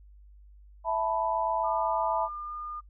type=chord; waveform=sine; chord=E suspended fourth; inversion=none; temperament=equal; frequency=659.3 / 880 / 987.8 Hz; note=E5 / A5 / B5; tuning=0 / 0 / 0 cents; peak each=-30 dBFS; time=0.84-2.29 s; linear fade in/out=50 ms
type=tone with pitch glide; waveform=sine; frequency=1203 to 1212.8 Hz; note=D6 to D#6; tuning=+41 to -45 cents; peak=-35 dBFS; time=1.63-2.81 s; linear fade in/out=20 ms; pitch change=+14 cents; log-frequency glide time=2.45-2.53 s
effects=noise-tail reverb RT60 0.1 s tail -22 dB re dry + added 50 Hz sine -50 dBFS peak until 2.89 s